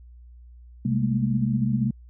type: tone cluster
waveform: sine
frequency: 129.9 / 201.3 / 211.4 / 226.9 Hz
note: C3 / G3 / G#3 / A#3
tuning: -12 / +46 / +31 / -47 cents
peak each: -24 / -27 / -29 / -26 dBFS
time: 0.85-1.91 s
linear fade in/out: 5 ms
effects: added 60 Hz sine -44 dBFS peak until 2.09 s